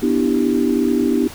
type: chord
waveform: sine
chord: E minor seventh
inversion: second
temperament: equal with one note detuned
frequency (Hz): 246.9 / 296 / 329.6 / 392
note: B3 / D4 / E4 / G4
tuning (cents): 0 / +14 / 0 / 0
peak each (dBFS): -18 / -19 / -21 / -21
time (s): 0.02-1.28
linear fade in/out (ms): 10
effects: pink hiss -36 dBFS RMS until 1.34 s